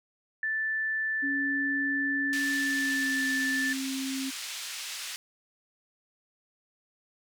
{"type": "tone", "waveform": "sine", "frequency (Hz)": 1760, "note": "A6", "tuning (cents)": 0, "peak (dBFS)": -27, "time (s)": [0.43, 3.73], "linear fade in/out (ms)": 2}
{"type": "tone with pitch glide", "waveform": "sine", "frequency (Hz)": [278, 267.3], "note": ["C#4", "C4"], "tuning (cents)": [5, 37], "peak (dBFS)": -31, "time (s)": [1.22, 4.31], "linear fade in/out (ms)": 20, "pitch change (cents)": -68, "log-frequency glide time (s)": [2.52, 3.28]}
{"type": "band-pass noise", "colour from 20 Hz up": "pink", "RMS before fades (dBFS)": -38, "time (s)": [2.33, 5.16], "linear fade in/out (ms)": 0, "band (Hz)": [2500, 8700], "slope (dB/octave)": 12}
{"effects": []}